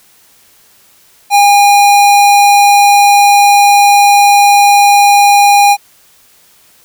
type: tone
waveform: square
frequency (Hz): 812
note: G#5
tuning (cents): -39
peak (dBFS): -4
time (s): 1.3-5.77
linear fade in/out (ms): 50
effects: white hiss -46 dBFS RMS until 6.84 s